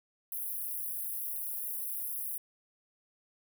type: high-pass noise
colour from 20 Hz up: white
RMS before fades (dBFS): -37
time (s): 0.32-2.38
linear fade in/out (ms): 2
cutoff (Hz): 10000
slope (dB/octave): 96
effects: none